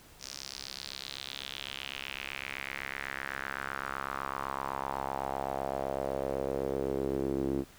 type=tone with band-pass filter sweep; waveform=sawtooth; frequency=67.9 Hz; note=C#2; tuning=35 cents flat; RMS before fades=-36 dBFS; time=0.19-7.65 s; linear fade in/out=50 ms; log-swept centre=5700 to 320 Hz; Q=3.3; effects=pink hiss -56 dBFS RMS until 7.78 s